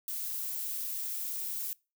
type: noise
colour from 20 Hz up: violet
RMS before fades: -36 dBFS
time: 0.08-1.73 s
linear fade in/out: 0 ms
effects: noise-tail reverb RT60 0.3 s tail -25 dB re dry